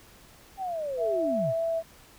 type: linear sweep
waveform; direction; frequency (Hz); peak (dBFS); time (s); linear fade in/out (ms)
sine; down; 793 to 100; -29; 0.57-1.54; 50
type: tone with vibrato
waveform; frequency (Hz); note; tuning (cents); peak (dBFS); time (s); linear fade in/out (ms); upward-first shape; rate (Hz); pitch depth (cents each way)
sine; 659.3; E5; 0; -25; 0.97-1.83; 50; sine; 3.3; 8
effects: pink hiss -54 dBFS RMS until 2.18 s